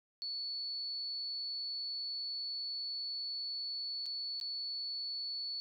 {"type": "tone with dropouts", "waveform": "sine", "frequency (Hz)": 4435, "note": "C#8", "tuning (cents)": 0, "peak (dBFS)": -37, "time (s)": [0.22, 5.6], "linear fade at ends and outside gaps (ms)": 0, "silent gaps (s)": [[4.058, 4.063], [4.4, 4.412]], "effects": []}